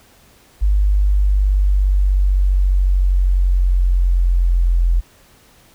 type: linear sweep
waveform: sine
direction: down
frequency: 50.5 to 42.82 Hz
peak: -11 dBFS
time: 0.61-5.01 s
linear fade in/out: 20 ms
effects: pink hiss -50 dBFS RMS until 5.74 s